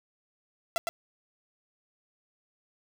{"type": "tone with echo", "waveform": "sawtooth", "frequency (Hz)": 673, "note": "E5", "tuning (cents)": 36, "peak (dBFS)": -22, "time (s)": [0.76, 0.78], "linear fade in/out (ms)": 0, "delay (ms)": 110, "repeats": 1, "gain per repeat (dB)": -3, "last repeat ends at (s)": 0.89, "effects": []}